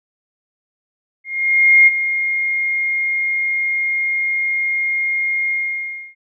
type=tone with ADSR envelope; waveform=sine; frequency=2133 Hz; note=C7; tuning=33 cents sharp; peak=-5 dBFS; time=1.24-6.15 s; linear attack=630 ms; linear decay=25 ms; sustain=-11 dB; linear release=640 ms; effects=none